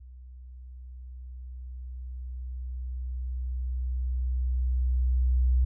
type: tone with level ramp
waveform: sine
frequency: 62.7 Hz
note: B1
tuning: 27 cents sharp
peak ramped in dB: -44 to -19 dBFS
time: 0-5.65 s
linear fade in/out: 10 ms
effects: none